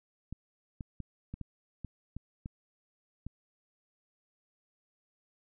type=clicks; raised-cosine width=5 ms; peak=-27 dBFS; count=9; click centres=0.326 / 0.808 / 1.003 / 1.34 / 1.413 / 1.847 / 2.166 / 2.459 / 3.266 s; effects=none